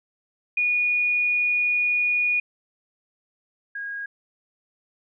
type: tone pair in turn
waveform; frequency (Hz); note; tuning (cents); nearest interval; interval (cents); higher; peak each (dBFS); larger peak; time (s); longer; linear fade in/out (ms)
sine; 2452 / 1636.5; D#7 / G#6; -26 / -26; perfect fifth; 700; first; -19 / -29; first; 0.57-2.4 / 3.75-4.06; first; 5
effects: none